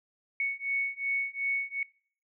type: beating tone pair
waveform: sine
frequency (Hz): 2217 / 2219.7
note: C#7 / C#7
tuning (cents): 0 / +2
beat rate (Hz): 2.7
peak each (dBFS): -32 / -32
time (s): 0.4-1.83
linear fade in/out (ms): 2
effects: noise-tail reverb RT60 0.5 s tail -24 dB re dry